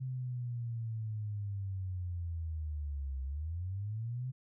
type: linear two-way sweep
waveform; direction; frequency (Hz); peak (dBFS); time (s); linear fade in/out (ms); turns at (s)
sine; down then up; 130.81 to 65.41 to 130.81; -35; 0-4.32; 20; 3.23
effects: none